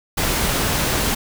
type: noise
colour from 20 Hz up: pink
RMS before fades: -20 dBFS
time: 0.17-1.15 s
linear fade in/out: 10 ms
effects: none